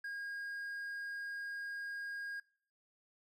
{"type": "tone", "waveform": "triangle", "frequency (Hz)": 1628, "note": "G#6", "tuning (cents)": -35, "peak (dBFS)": -38, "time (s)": [0.04, 2.4], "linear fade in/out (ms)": 5, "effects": ["noise-tail reverb RT60 0.5 s tail -22 dB re dry"]}